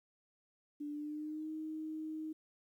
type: tone with pitch glide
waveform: sine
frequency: 293.7 to 313 Hz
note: D4 to D#4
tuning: 0 to +10 cents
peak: -39 dBFS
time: 0.8-2.33 s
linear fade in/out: 10 ms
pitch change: +110 cents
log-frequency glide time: 0.9-1.5 s
effects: 12-bit